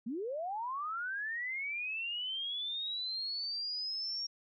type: linear sweep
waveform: sine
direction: up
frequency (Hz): 207.7 to 5588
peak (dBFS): -35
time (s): 0.06-4.27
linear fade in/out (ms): 10
effects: none